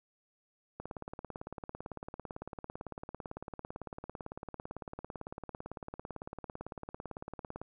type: click train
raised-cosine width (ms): 1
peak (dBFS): -27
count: 123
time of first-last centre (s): 0.8-7.616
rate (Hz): 17.9
effects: none